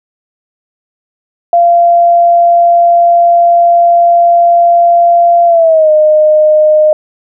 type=tone with pitch glide; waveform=sine; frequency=689 to 613.8 Hz; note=F5 to D#5; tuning=-24 to -24 cents; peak=-3 dBFS; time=1.53-6.93 s; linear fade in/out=2 ms; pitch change=-200 cents; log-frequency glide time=5.46-5.91 s; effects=none